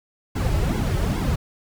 brown noise with flanger, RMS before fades -22 dBFS, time 0.35-1.36 s, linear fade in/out 10 ms, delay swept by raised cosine 1.6 to 4.2 ms, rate 2.4 Hz, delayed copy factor -1, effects none

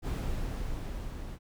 brown noise with level ramp, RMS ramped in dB -31 to -40 dBFS, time 0.02-1.39 s, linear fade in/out 50 ms, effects none

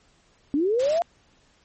sine linear sweep, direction up, 270 to 704 Hz, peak -19 dBFS, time 0.54-1.02 s, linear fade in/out 0 ms
white noise, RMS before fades -35 dBFS, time 0.79-0.99 s, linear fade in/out 10 ms
effects pink hiss -61 dBFS RMS until 1.64 s + MP3 32 kbps

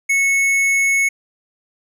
sine tone with hard clipping, 2201 Hz, C#7, 13 cents flat, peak -15 dBFS, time 0.09-1.09 s, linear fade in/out 10 ms, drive 10 dB, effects none

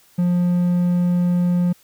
triangle tone, 176.7 Hz, F3, 21 cents sharp, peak -13 dBFS, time 0.18-1.73 s, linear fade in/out 10 ms, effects white hiss -54 dBFS RMS until 1.83 s

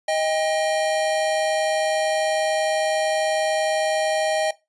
square tone pair together, 628 / 797 Hz, D#5 / G5, +16 / +28 cents, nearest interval major third, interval 412 cents, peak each -22 / -26 dBFS, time 0.08-4.51 s, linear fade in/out 5 ms, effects noise-tail reverb RT60 0.2 s tail -17 dB re dry + resampled to 24000 Hz

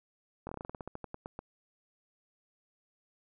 slowing click train, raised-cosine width 1 ms, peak -26 dBFS, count 16, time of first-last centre 0.47-1.391 s, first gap 21 ms, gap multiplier 1.14, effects none

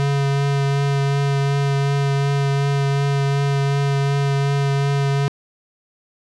square tone with vibrato, 139.8 Hz, C#3, 15 cents sharp, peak -17 dBFS, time 0-5.28 s, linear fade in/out 0 ms, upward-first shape triangle, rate 2.7 Hz, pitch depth 14 cents each way, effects low-pass 6000 Hz 12 dB/octave

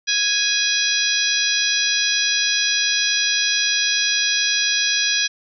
harmonic tone with a mistuned harmonic, 830.6 Hz, G#5, in tune, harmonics 2 / 3 / 4 / 5 / 6 / 7, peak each -24 / -24 / -24 / -24 / -24 / -24 dBFS, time 0.07-5.28 s, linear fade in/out 20 ms, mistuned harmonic 5, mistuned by -58 cents, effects none

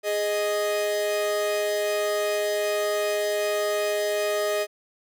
45% pulse tone pair together, 415.3 / 622.3 Hz, G#4 / D#5, 0 / 0 cents, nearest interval perfect fifth, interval 700 cents, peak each -27 / -25 dBFS, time 0.03-4.67 s, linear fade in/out 50 ms, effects none

